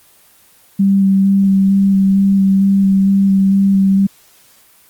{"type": "tone with vibrato", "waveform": "sine", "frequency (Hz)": 195, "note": "G3", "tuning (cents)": -9, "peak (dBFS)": -8, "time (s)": [0.79, 4.07], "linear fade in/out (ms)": 10, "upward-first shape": "square", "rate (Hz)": 2.2, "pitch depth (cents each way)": 11, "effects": ["white hiss -48 dBFS RMS until 4.89 s", "Opus 24 kbps"]}